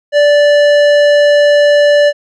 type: tone with tanh clipping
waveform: sine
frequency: 584 Hz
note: D5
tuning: 10 cents flat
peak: -7 dBFS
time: 0.12-2.13 s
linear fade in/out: 50 ms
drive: 15 dB
effects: none